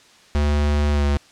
square tone with pitch glide, 73.42 to 71.62 Hz, D2 to D2, 0 to -43 cents, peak -17 dBFS, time 0.35-1.17 s, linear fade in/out 0 ms, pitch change -43 cents, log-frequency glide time 0.92-1.04 s, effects white hiss -50 dBFS RMS until 1.31 s + low-pass 6000 Hz 12 dB/octave

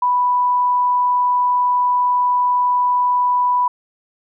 sine tone, 987.8 Hz, B5, in tune, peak -13 dBFS, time 0.02-3.68 s, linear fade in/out 5 ms, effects none

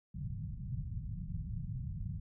white low-pass noise, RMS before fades -40 dBFS, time 0.14-2.2 s, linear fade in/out 10 ms, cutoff 170 Hz, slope 48 dB/octave, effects none

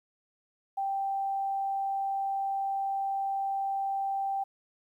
sine tone, 784 Hz, G5, in tune, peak -28 dBFS, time 0.77-4.44 s, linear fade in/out 10 ms, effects 11-bit

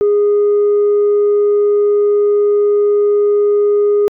sine tone, 412 Hz, G#4, 14 cents flat, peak -7 dBFS, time 0.01-4.08 s, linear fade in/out 0 ms, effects tanh soft clip ceiling -7 dBFS

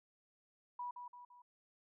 sine tone with echo, 977 Hz, B5, 19 cents flat, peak -40 dBFS, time 0.79-0.91 s, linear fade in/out 5 ms, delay 170 ms, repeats 3, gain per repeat -6 dB, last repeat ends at 1.42 s, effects none

